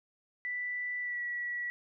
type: tone with pitch glide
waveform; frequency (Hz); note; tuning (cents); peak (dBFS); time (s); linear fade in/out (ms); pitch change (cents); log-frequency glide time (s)
sine; 1975.5 to 1938.2; B6 to B6; 0 to -33; -33; 0.45-1.7; 0; -33; 1-1.22
effects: none